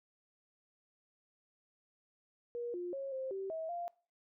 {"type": "tone with pitch steps", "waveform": "sine", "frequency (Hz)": [477.1, 353.7, 546, 526, 386.9, 644, 694], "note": ["A#4", "F4", "C#5", "C5", "G4", "E5", "F5"], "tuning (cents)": [40, 22, -26, 9, -23, -41, -11], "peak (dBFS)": -37, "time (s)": [2.55, 3.88], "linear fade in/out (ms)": 0, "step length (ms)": 190, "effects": ["noise-tail reverb RT60 0.4 s tail -23 dB re dry"]}